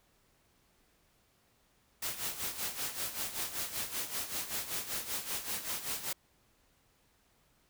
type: noise with tremolo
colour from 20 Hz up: white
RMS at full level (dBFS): -35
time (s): 2.02-6.13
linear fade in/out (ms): 5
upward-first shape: sine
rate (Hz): 5.2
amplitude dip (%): 70
effects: pink hiss -70 dBFS RMS until 7.69 s